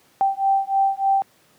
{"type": "beating tone pair", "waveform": "sine", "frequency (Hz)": [780, 783.3], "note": ["G5", "G5"], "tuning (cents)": [-9, -2], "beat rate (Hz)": 3.3, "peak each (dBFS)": -20, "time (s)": [0.21, 1.22], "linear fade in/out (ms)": 0, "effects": ["pink hiss -57 dBFS RMS until 1.58 s", "high-pass 150 Hz 12 dB/octave"]}